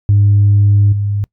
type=tone with level steps; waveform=sine; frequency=101.8 Hz; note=G#2; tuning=34 cents flat; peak=-5 / -13 dBFS; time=0.09-1.24 s; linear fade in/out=0 ms; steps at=0.92 s; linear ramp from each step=10 ms; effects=noise-tail reverb RT60 0.1 s tail -24 dB re dry + tanh soft clip ceiling -3 dBFS